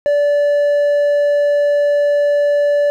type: tone with hard clipping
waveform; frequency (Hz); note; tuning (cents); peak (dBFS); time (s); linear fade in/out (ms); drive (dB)
sine; 580; D5; -22; -12; 0.06-2.9; 0; 3
effects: none